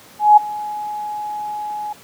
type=tone with ADSR envelope; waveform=sine; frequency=840 Hz; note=G#5; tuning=19 cents sharp; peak=-3 dBFS; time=0.19-1.93 s; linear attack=180 ms; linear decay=10 ms; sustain=-20 dB; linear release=6 ms; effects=pink hiss -44 dBFS RMS until 2.03 s + high-pass 150 Hz 12 dB/octave